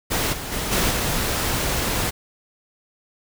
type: noise with level steps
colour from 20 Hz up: pink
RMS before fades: -22 / -31 / -26 / -20 / -23 dBFS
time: 0.1-2.11 s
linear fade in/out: 20 ms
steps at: 0.32 / 0.51 / 0.71 / 0.89 s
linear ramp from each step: 20 ms
effects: none